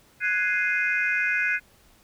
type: chord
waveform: sine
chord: Ab dominant seventh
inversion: third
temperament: equal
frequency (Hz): 1480 / 1661.2 / 2093 / 2489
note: Gb6 / Ab6 / C7 / Eb7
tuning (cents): 0 / 0 / 0 / 0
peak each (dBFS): -26 / -27 / -27 / -27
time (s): 0.2-1.6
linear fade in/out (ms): 50
effects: tanh soft clip ceiling -12 dBFS + pink hiss -58 dBFS RMS until 2.03 s